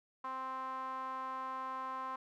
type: tone with band-pass filter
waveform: sawtooth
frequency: 261.6 Hz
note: C4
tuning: in tune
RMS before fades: -41 dBFS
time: 0.24-2.16 s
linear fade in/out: 5 ms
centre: 1100 Hz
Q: 6.8
effects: none